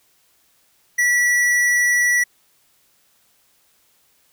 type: tone with tanh clipping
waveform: sine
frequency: 1948 Hz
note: B6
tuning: 24 cents flat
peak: -16 dBFS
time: 0.98-2.24 s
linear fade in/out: 10 ms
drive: 15 dB
effects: white hiss -60 dBFS RMS until 4.32 s